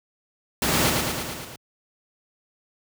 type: noise with echo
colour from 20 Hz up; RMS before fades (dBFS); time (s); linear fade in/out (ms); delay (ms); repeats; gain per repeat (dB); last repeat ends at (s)
pink; -22; 0.62-0.9; 2; 110; 6; -3; 1.56
effects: high-pass 80 Hz 12 dB/octave